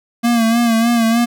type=tone with vibrato; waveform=square; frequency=231.3 Hz; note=A#3; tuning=13 cents flat; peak=-12 dBFS; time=0.23-1.26 s; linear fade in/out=20 ms; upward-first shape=sine; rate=3.3 Hz; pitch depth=52 cents each way; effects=none